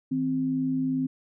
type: tone pair together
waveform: sine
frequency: 159.29 / 261.6 Hz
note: D#3 / C4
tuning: +41 / 0 cents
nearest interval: major sixth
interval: 859 cents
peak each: -33 / -24 dBFS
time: 0.11-1.07 s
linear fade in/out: 10 ms
effects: none